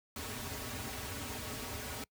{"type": "noise with comb filter", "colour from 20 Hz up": "pink", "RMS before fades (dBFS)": -41, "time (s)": [0.16, 2.04], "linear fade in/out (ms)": 2, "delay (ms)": 5.8, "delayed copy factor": -0.95, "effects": ["noise-tail reverb RT60 0.1 s tail -25 dB re dry", "high-pass 60 Hz 12 dB/octave"]}